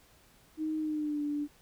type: tone with pitch glide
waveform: sine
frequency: 312.1 to 292.9 Hz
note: D#4 to D4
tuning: +5 to -5 cents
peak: -30 dBFS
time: 0.57-1.48 s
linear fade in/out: 50 ms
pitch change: -110 cents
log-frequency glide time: 0.78-1.22 s
effects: pink hiss -62 dBFS RMS until 1.61 s